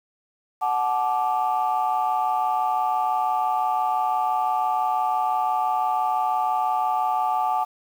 sine chord, D major, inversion first, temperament equal with one note detuned, 740 / 865.9 / 1174.7 Hz, F#5 / A5 / D6, 0 / -28 / 0 cents, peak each -23 / -23 / -26 dBFS, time 0.61-7.65 s, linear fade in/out 20 ms, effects tanh soft clip ceiling -13 dBFS + 8-bit

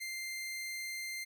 sawtooth tone, 2093 Hz, C7, in tune, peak -35 dBFS, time 0-1.25 s, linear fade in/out 20 ms, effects none

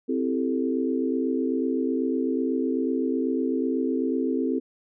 sine chord, A minor seventh, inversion first, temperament equal, 261.6 / 329.6 / 392 / 440 Hz, C4 / E4 / G4 / A4, 0 / 0 / 0 / 0 cents, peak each -25 / -29 / -31 / -30 dBFS, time 0.08-4.6 s, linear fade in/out 20 ms, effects none

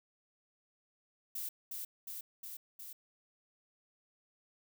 violet noise with echo, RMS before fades -40 dBFS, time 1.35-1.49 s, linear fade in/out 5 ms, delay 360 ms, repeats 4, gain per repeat -2 dB, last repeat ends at 2.93 s, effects none

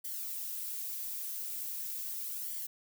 violet noise with flanger, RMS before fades -39 dBFS, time 0.04-2.67 s, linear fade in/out 10 ms, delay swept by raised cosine 0.76 to 5.76 ms, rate 0.4 Hz, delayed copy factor -0.65, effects none

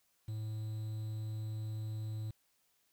triangle tone with quantisation, 108.7 Hz, A2, 21 cents flat, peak -35 dBFS, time 0.28-2.31 s, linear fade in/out 5 ms, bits 10, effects white hiss -75 dBFS RMS until 2.92 s

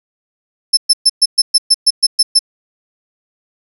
35% pulse tone bursts, 5274 Hz, E8, in tune, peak -3 dBFS, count 11, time 0.73-2.392 s, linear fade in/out 10 ms, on 42 ms, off 120 ms, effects none

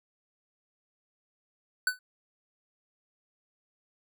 square tone with exponential decay, 1500 Hz, F#6, 23 cents sharp, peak -21 dBFS, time 1.87-1.99 s, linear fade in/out 2 ms, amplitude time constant 25 ms, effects none

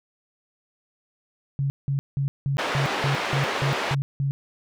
sine tone bursts, 138.59 Hz, C#3, in tune, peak -21 dBFS, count 10, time 1.59-4.31 s, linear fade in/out 0 ms, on 110 ms, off 180 ms
pink band-pass noise, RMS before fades -27 dBFS, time 2.58-3.95 s, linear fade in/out 10 ms, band 450 to 3100 Hz, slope 12 dB/octave
effects none

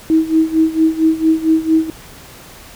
sine tone with tremolo, 320 Hz, D#4, 49 cents sharp, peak -7 dBFS, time 0.1-1.9 s, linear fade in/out 0 ms, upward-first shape sine, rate 4.4 Hz, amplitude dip 85%, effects pink hiss -38 dBFS RMS until 2.75 s

